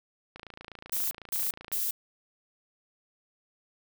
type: click train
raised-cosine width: 0.3 ms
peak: -27 dBFS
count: 39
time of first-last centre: 0.36-1.717 s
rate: 28 Hz
type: noise bursts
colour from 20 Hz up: violet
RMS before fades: -30 dBFS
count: 3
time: 0.92-1.91 s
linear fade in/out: 5 ms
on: 190 ms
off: 210 ms
effects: none